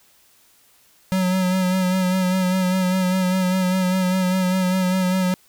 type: tone with vibrato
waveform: square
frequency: 185 Hz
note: F#3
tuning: in tune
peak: -18 dBFS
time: 1.12-5.34 s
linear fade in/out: 0 ms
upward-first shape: sine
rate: 5 Hz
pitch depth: 34 cents each way
effects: white hiss -56 dBFS RMS until 5.48 s